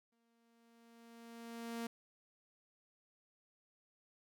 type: tone with exponential growth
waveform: sawtooth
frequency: 231.9 Hz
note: A#3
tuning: 9 cents flat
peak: -35 dBFS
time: 0.12-1.87 s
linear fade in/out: 5 ms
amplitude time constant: 380 ms
effects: none